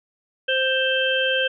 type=harmonic tone with a mistuned harmonic; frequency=523.3 Hz; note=C5; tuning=in tune; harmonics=1 / 3 / 5 / 6; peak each=-23 / -23 / -27 / -24 dBFS; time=0.48-1.48 s; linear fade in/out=10 ms; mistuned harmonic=5; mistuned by=+20 cents; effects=none